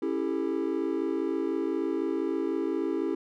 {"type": "chord", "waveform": "triangle", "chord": "A dominant seventh", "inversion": "first", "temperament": "just", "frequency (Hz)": [275, 330, 396, 440], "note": ["C#4", "E4", "G4", "A4"], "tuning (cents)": [-14, 2, 18, 0], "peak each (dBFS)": [-31, -28, -30, -34], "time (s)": [0.02, 3.15], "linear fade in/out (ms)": 5, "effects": []}